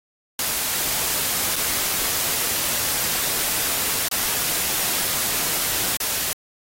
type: noise with dropouts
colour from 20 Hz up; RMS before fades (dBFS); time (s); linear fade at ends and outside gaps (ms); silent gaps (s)
white; -23; 0.39-6.33; 2; 1.559-1.562 / 4.085-4.114 / 5.97-6.002
effects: AAC 48 kbps